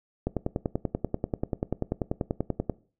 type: click train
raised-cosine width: 2 ms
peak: -13 dBFS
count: 26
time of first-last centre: 0.27-2.697 s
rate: 10.3 Hz
effects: noise-tail reverb RT60 0.4 s tail -20 dB re dry